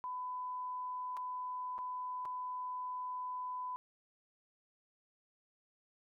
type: tone with dropouts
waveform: sine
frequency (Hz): 1002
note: B5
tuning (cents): +25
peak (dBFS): -38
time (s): 0.04-3.76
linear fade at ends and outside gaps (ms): 0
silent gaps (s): 1.168-1.172 / 1.781-1.788 / 2.252-2.256
effects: none